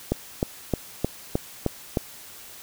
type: click train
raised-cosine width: 2 ms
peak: -8 dBFS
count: 7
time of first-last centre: 0.12-1.972 s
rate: 3.24 Hz
effects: white hiss -44 dBFS RMS until 2.62 s